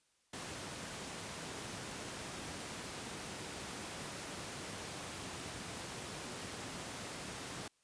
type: high-pass noise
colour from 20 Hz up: pink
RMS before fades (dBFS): -45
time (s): 0.33-7.68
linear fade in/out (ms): 5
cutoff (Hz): 100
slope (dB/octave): 12
effects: white hiss -75 dBFS RMS until 7.83 s + resampled to 22050 Hz